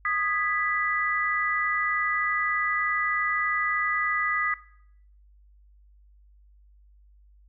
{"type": "chord", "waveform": "sine", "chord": "G# minor", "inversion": "second", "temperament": "equal with one note detuned", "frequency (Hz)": [1238.8, 1661.2, 1975.5], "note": ["D#6", "G#6", "B6"], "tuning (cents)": [-8, 0, 0], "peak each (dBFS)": [-27, -32, -27], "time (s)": [0.05, 4.54], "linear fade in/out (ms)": 2, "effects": ["noise-tail reverb RT60 0.7 s tail -18 dB re dry", "added 50 Hz sine -53 dBFS peak until 7.48 s"]}